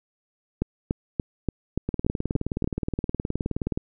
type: two click trains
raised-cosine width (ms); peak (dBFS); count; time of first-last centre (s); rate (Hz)
3; -13 / -10; 37 / 8; 1.89-3.775 / 0.62-2.643; 19.1 / 3.46
effects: none